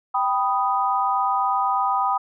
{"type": "chord", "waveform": "sine", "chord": "G augmented", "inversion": "none", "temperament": "equal", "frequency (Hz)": [784, 987.8, 1244.5], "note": ["G5", "B5", "D#6"], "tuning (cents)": [0, 0, 0], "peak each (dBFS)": -23, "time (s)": [0.14, 2.18], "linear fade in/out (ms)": 10, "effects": []}